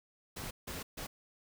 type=noise bursts at uneven times; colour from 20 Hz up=pink; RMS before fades=-42 dBFS; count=3; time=0.36-0.51 / 0.67-0.83 / 0.97-1.07 s; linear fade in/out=10 ms; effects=none